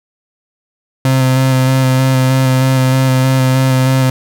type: tone with vibrato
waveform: 35% pulse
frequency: 130.81 Hz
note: C3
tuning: in tune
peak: -7 dBFS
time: 1.05-4.1 s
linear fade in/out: 2 ms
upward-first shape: square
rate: 3.2 Hz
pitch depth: 14 cents each way
effects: none